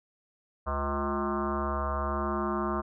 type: tone with frequency modulation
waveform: sine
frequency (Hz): 493.9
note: B4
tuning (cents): 0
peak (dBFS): -27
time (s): 0.66-2.82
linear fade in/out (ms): 20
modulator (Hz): 141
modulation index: 5.7
effects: none